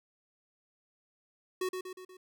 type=tone with echo; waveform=square; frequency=370 Hz; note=F#4; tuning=in tune; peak=-31 dBFS; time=1.61-1.69 s; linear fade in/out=5 ms; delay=120 ms; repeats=4; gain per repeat=-5 dB; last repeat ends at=2.17 s; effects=none